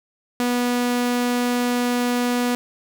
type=tone; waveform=sawtooth; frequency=244.3 Hz; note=B3; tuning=19 cents flat; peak=-15 dBFS; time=0.4-2.55 s; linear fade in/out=0 ms; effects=none